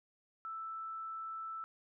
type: tone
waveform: sine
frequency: 1321 Hz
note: E6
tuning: 3 cents sharp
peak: -40 dBFS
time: 0.45-1.64 s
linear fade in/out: 0 ms
effects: none